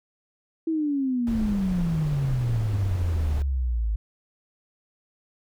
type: exponential sweep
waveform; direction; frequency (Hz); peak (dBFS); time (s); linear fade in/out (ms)
sine; down; 329.6 to 51.91; -22; 0.67-3.96; 5
type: noise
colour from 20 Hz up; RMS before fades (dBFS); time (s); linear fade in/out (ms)
brown; -32; 1.27-3.42; 0
effects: none